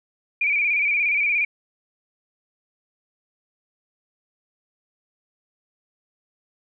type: tone with vibrato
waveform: sine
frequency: 2349 Hz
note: D7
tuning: in tune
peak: -18 dBFS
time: 0.41-1.45 s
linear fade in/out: 5 ms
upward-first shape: square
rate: 17 Hz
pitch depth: 49 cents each way
effects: none